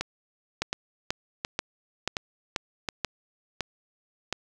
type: two click trains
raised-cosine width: 0.2 ms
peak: -11 / -9 dBFS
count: 7 / 6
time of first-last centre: 0.01-4.327 / 0.62-3.047 s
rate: 1.39 / 2.06 Hz
effects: none